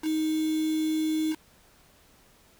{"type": "tone with quantisation", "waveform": "sine", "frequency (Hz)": 313.2, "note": "D#4", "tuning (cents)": 11, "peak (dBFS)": -24, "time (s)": [0.02, 1.36], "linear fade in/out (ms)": 50, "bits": 6, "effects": ["pink hiss -59 dBFS RMS until 2.59 s"]}